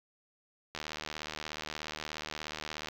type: click train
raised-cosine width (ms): 0.2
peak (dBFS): -20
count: 165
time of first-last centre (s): 0.75-2.885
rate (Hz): 76.8
effects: low-pass 6000 Hz 12 dB/octave + 8-bit